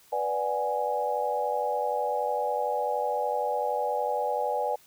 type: chord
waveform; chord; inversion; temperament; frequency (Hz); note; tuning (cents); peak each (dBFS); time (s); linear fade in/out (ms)
sine; G# half-diminished seventh; first; equal; 493.9 / 587.3 / 740 / 830.6; B4 / D5 / F#5 / G#5; 0 / 0 / 0 / 0; -31 / -31 / -34 / -29; 0.12-4.76; 10
effects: white hiss -58 dBFS RMS until 4.86 s